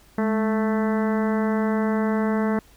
harmonic tone with a mistuned harmonic, 220 Hz, A3, in tune, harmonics 1 / 2 / 3 / 4 / 5 / 6 / 7 / 8 / 9, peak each -21 / -27 / -31 / -33 / -35 / -37 / -38 / -39 / -40 dBFS, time 0.18-2.59 s, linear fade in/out 2 ms, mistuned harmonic 1, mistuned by -58 cents, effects added 50 Hz sine -55 dBFS peak until 2.76 s + pink hiss -55 dBFS RMS until 2.76 s

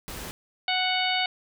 pink noise, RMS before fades -37 dBFS, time 0.08-0.31 s, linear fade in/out 0 ms
harmonic tone, 740 Hz, F#5, in tune, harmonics 1 / 2 / 3 / 4 / 5 / 6, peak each -28 / -33 / -29 / -29 / -31 / -34 dBFS, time 0.68-1.26 s, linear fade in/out 2 ms
effects none

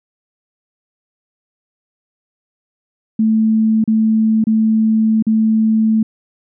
sine tone with dropouts, 220 Hz, A3, in tune, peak -10 dBFS, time 3.19-6.03 s, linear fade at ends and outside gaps 5 ms, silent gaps 3.841-3.876 / 4.441-4.469 / 5.225-5.267 s, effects none

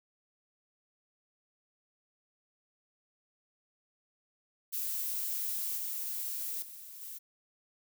violet noise with level steps, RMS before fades -35 / -37 / -48 / -44 dBFS, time 4.72-7.19 s, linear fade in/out 20 ms, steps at 5.77 / 6.62 / 7.01 s, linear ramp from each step 5 ms, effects none

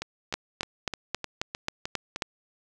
two click trains, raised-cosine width 0.2 ms, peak -15 / -10 dBFS, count 8 / 8, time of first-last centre 0.02-2.161 / 0.34-2.222 s, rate 3.27 / 3.72 Hz, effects none

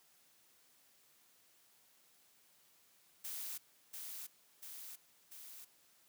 blue noise with echo, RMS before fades -44 dBFS, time 3.24-3.58 s, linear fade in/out 10 ms, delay 690 ms, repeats 3, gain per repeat -3 dB, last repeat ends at 5.65 s, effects white hiss -69 dBFS RMS until 6.08 s + high-pass 100 Hz 12 dB/octave

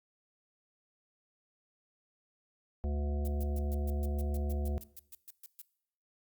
harmonic tone, 72.3 Hz, D2, 27 cents flat, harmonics 1 / 3 / 5 / 7 / 9 / 10, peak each -31 / -41 / -45 / -48 / -50 / -51 dBFS, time 2.84-4.78 s, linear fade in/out 0 ms
violet noise bursts, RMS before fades -47 dBFS, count 16, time 3.25-5.616 s, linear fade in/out 0 ms, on 26 ms, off 130 ms
effects noise-tail reverb RT60 0.7 s tail -20 dB re dry + Opus 48 kbps

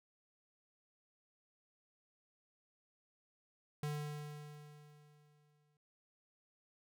square tone with exponential decay, 148.6 Hz, D3, 21 cents sharp, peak -37 dBFS, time 3.83-5.77 s, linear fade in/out 2 ms, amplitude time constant 420 ms, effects none

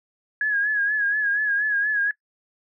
sine tone with vibrato, 1671 Hz, G#6, 10 cents sharp, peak -19 dBFS, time 0.41-2.11 s, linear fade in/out 2 ms, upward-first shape sine, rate 4.2 Hz, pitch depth 59 cents each way, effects noise-tail reverb RT60 0.1 s tail -22 dB re dry

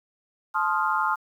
sine chord, F dominant seventh, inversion first, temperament equal with one note detuned, 869.4 / 1046.5 / 1244.5 / 1396.9 Hz, A5 / C6 / Eb6 / F6, -21 / 0 / 0 / 0 cents, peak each -27 dBFS, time 0.54-1.16 s, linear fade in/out 20 ms, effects 9-bit

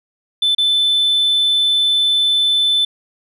sine tone with dropouts, 3520 Hz, A7, in tune, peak -10 dBFS, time 0.42-2.85 s, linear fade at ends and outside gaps 5 ms, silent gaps 0.549-0.582 s, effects tanh soft clip ceiling -10 dBFS

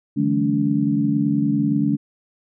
sine tone cluster, 146.1 / 164.1 / 187.8 / 214.7 / 285.1 Hz, D3 / E3 / F#3 / A3 / C#4, -9 / -8 / +26 / -42 / +49 cents, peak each -24 / -28 / -29 / -21 / -20 dBFS, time 0.16-1.97 s, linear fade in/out 20 ms, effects none

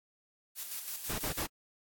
blue noise with tremolo, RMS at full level -38 dBFS, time 0.55-1.47 s, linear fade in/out 50 ms, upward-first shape square, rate 6.1 Hz, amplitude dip 45%
pink noise bursts, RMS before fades -36 dBFS, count 3, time 1.09-1.467 s, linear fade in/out 10 ms, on 95 ms, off 46 ms
effects AAC 64 kbps

